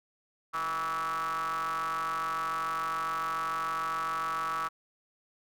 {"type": "ring-modulated tone", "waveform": "square", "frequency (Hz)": 82.9, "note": "E2", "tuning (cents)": 10, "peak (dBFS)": -28, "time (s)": [0.53, 4.69], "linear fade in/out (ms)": 20, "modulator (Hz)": 1220, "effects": []}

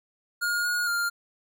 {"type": "tone with pitch steps", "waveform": "square", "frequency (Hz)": [1426, 1441, 1401], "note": ["F6", "F#6", "F6"], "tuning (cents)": [36, -46, 5], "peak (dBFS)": -25, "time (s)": [0.41, 1.1], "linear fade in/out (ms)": 20, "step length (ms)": 230, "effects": []}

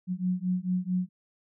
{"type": "beating tone pair", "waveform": "sine", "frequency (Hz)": [180.1, 184.6], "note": ["F#3", "F#3"], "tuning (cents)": [-46, -4], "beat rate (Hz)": 4.5, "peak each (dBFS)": -29, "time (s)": [0.07, 1.09], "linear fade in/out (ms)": 50, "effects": []}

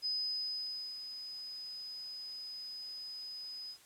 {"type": "tone with ADSR envelope", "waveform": "sine", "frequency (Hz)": 5020, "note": "D#8", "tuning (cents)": 15, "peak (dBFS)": -32, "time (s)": [0.02, 3.78], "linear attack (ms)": 35, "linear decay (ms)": 910, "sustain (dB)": -10, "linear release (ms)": 79, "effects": ["white hiss -61 dBFS RMS until 3.85 s", "low-pass 12000 Hz 12 dB/octave"]}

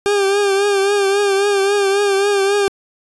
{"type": "tone with vibrato", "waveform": "40% pulse", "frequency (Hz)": 399.3, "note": "G4", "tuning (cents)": 32, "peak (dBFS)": -12, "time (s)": [0.06, 2.68], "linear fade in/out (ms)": 0, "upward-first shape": "triangle", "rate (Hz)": 3.7, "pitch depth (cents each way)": 59, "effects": ["resampled to 24000 Hz"]}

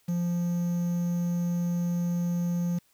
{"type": "tone with quantisation", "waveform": "triangle", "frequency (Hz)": 173.9, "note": "F3", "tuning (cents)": -7, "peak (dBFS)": -23, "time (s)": [0.08, 2.79], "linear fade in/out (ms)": 10, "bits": 8, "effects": ["white hiss -66 dBFS RMS until 2.93 s"]}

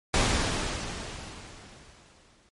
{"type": "noise with exponential decay", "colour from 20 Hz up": "pink", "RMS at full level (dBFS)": -22, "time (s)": [0.14, 2.49], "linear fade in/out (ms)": 0, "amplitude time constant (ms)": 510, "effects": ["low-pass 8000 Hz 12 dB/octave", "MP3 48 kbps"]}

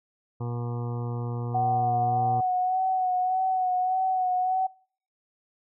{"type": "harmonic tone", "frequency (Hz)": 119.7, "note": "A#2", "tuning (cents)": 46, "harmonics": [1, 2, 3, 4, 6, 7, 8, 9, 10], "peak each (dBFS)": [-29, -39, -42, -40, -46, -47, -46, -48, -50], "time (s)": [0.4, 2.41], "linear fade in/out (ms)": 10}
{"type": "tone with vibrato", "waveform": "sine", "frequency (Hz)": 743, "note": "F#5", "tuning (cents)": 7, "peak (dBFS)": -22, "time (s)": [1.54, 4.67], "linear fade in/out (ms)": 10, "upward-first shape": "sine", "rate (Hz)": 1.7, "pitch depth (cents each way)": 29}
{"effects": ["noise-tail reverb RT60 0.5 s tail -25 dB re dry"]}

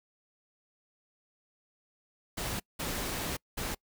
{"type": "noise bursts at uneven times", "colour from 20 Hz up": "pink", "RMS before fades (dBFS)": -35, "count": 3, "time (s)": [[2.37, 2.6], [2.79, 3.37], [3.57, 3.75]], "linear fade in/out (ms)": 10, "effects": ["noise-tail reverb RT60 0.1 s tail -26 dB re dry"]}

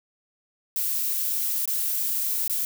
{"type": "noise with dropouts", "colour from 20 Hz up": "violet", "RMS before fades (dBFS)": -26, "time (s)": [0.76, 2.65], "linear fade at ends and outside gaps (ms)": 1, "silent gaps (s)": [[1.656, 1.676], [2.478, 2.497]], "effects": []}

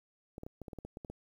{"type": "clicks", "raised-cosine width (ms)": 2, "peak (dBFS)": -30, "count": 11, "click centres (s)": [0.381, 0.434, 0.465, 0.617, 0.682, 0.732, 0.787, 0.85, 0.971, 1.048, 1.1], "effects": ["10-bit"]}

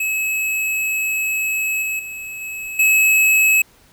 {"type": "tone with level steps", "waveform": "square", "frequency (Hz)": 2578, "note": "E7", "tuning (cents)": -39, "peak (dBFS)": [-19, -21, -29, -27, -12], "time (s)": [0, 3.62], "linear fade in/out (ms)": 5, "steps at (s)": [1.82, 1.99, 2.41, 2.79], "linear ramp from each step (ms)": 5, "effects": ["pink hiss -52 dBFS RMS until 3.92 s"]}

